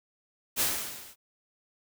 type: noise with level ramp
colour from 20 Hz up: white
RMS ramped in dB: -23 to -52 dBFS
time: 0.56-1.16 s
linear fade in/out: 50 ms
effects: none